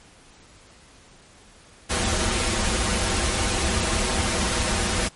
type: noise with comb filter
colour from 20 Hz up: pink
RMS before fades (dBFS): -23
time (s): 1.89-5.09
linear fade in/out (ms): 20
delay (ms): 7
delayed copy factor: -0.9
effects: pink hiss -51 dBFS RMS until 5.15 s + MP3 48 kbps